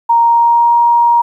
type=tone with pitch glide; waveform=sine; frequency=932.3 to 943.7 Hz; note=A#5 to A#5; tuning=0 to +21 cents; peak=-6 dBFS; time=0.09-1.22 s; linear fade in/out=10 ms; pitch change=+21 cents; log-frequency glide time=0.2-0.78 s; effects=8-bit